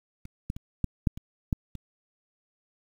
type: clicks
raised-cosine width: 5 ms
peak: -30 / -18 / -27 / -13 / -9 / -27 / -12 / -26 dBFS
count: 8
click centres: 0.254 / 0.501 / 0.565 / 0.843 / 1.072 / 1.175 / 1.528 / 1.753 s
effects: 8-bit